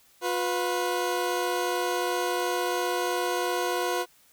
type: tone pair together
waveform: 20% pulse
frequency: 356.9 / 493.9 Hz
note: F4 / B4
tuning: +38 / 0 cents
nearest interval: tritone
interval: 562 cents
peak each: -23 / -24 dBFS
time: 0.21-4.06 s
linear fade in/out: 50 ms
effects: white hiss -60 dBFS RMS until 4.32 s